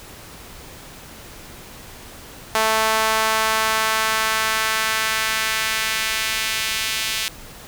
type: tone with high-pass filter sweep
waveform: sawtooth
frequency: 220 Hz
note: A3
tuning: in tune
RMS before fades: -21 dBFS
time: 2.55-7.28 s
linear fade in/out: 0 ms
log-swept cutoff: 810 to 2800 Hz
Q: 1.2
effects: pink hiss -40 dBFS RMS until 7.67 s